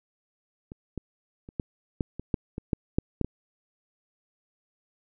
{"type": "clicks", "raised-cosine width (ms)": 3, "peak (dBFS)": [-27, -20, -30, -15, -13, -22, -11, -20, -11, -9, -12, -17], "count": 12, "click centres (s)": [0.719, 0.977, 1.489, 1.598, 2.008, 2.196, 2.342, 2.581, 2.732, 2.985, 3.213, 3.246], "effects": []}